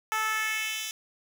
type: tone with high-pass filter sweep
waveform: 10% pulse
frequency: 436.1 Hz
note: A4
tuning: 15 cents flat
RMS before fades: -30 dBFS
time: 0.12-0.91 s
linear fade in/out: 0 ms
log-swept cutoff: 1000 to 4000 Hz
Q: 1.9
effects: none